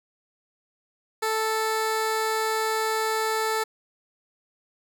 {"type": "tone", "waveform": "15% pulse", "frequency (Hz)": 440, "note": "A4", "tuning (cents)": 0, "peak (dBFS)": -17, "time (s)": [1.22, 3.64], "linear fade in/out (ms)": 10, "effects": []}